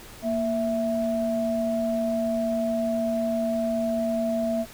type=tone pair together; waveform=sine; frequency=233.1 / 659.9 Hz; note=A#3 / E5; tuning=0 / +2 cents; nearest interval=octave + tritone; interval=1802 cents; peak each=-26 / -25 dBFS; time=0.22-4.66 s; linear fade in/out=50 ms; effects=pink hiss -45 dBFS RMS until 4.73 s